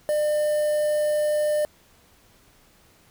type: tone with quantisation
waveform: triangle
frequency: 601 Hz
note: D5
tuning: 40 cents sharp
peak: -18 dBFS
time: 0.09-1.65 s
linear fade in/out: 0 ms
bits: 6
effects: pink hiss -57 dBFS RMS until 3.1 s